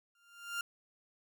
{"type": "tone with exponential growth", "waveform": "30% pulse", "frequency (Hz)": 1396.9, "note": "F6", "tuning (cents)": 0, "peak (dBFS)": -30, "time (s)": [0.15, 0.61], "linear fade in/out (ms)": 2, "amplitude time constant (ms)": 100, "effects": []}